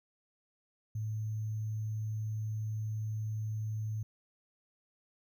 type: tone with sample-and-hold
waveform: sine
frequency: 108.5 Hz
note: A2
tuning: 24 cents flat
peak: -33 dBFS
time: 0.95-4.03 s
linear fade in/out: 5 ms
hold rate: 6300 Hz
effects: none